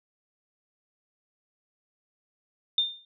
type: tone with exponential decay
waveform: sine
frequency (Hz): 3614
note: A7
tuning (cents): +46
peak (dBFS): -18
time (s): 2.78-3.05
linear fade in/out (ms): 2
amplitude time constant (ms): 58
effects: none